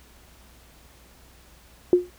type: tone with exponential decay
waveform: sine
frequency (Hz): 357.4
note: F4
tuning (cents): +40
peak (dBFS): -9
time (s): 1.93-2.1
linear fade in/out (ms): 1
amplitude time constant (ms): 35
effects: added 60 Hz sine -54 dBFS peak until 2.18 s + pink hiss -54 dBFS RMS until 2.18 s